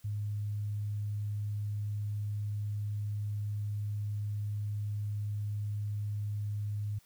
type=tone; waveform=sine; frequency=103.83 Hz; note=G#2; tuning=in tune; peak=-32 dBFS; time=0.04-6.99 s; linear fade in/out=10 ms; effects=white hiss -65 dBFS RMS until 7.05 s